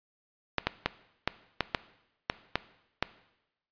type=clicks; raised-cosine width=0.3 ms; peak=-9 dBFS; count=9; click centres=0.583 / 0.67 / 0.86 / 1.276 / 1.607 / 1.748 / 2.299 / 2.556 / 3.026 s; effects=noise-tail reverb RT60 0.9 s tail -17 dB re dry + resampled to 11025 Hz